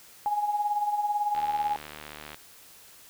sine tone with tremolo, 830 Hz, G#5, 1 cent flat, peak -22 dBFS, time 0.26-1.76 s, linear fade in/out 0 ms, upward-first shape sine, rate 18 Hz, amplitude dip 60%
click train, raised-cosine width 0.3 ms, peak -24 dBFS, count 76, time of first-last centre 1.35-2.345 s, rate 75.4 Hz
effects white hiss -52 dBFS RMS until 3.09 s

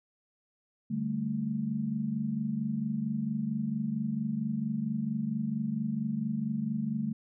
sine chord, D suspended fourth, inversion none, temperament just, 146.83 / 195.78 / 220.2 Hz, D3 / G3 / A3, 0 / -2 / +2 cents, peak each -36 / -35 / -31 dBFS, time 0.9-7.13 s, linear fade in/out 10 ms, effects none

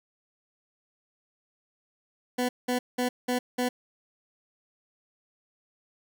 20% pulse tone bursts, 248.5 Hz, B3, 11 cents sharp, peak -20 dBFS, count 5, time 2.38-3.69 s, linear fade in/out 10 ms, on 110 ms, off 190 ms, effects none

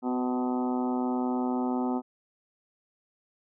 harmonic tone with a mistuned harmonic, 125.8 Hz, B2, 32 cents sharp, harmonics 2 / 3 / 4 / 5 / 6 / 7 / 8 / 9 / 10, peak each -27 / -35 / -40 / -42 / -36 / -38 / -44 / -50 / -44 dBFS, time 0.02-2.02 s, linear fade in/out 50 ms, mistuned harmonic 3, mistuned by -19 cents, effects none

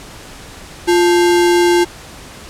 sine tone with sample-and-hold, 349.2 Hz, F4, in tune, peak -8 dBFS, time 0.87-1.85 s, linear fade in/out 20 ms, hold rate 1225 Hz, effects pink hiss -35 dBFS RMS until 2.49 s + low-pass 10000 Hz 12 dB/octave

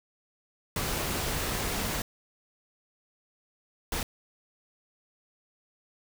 pink noise bursts at uneven times, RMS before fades -31 dBFS, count 2, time 0.76-2.02 / 3.92-4.03 s, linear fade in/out 2 ms, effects none

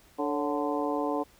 harmonic tone with a mistuned harmonic, 146.9 Hz, D3, 1 cent sharp, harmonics 2 / 3 / 4 / 5 / 6 / 7, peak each -31 / -33 / -34 / -35 / -36 / -36 dBFS, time 0.18-1.24 s, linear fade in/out 20 ms, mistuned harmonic 4, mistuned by -85 cents, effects pink hiss -59 dBFS RMS until 1.39 s

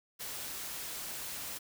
white noise, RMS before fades -41 dBFS, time 0.19-1.59 s, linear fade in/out 20 ms, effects none

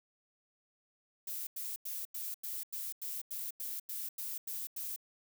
violet noise bursts, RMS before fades -40 dBFS, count 13, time 1.27-4.962 s, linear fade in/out 5 ms, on 200 ms, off 91 ms, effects none

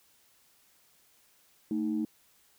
sine tone pair together, 222.3 / 312.8 Hz, A3 / D#4, +18 / +9 cents, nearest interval tritone, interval 591 cents, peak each -30 / -30 dBFS, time 1.71-2.05 s, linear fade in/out 2 ms, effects tanh soft clip ceiling -21 dBFS + white hiss -65 dBFS RMS until 2.58 s

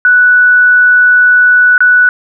sine tone with dropouts, 1480 Hz, F#6, in tune, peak -3 dBFS, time 0.05-2.09 s, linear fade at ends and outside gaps 1 ms, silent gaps 1.779-1.805 s, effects none

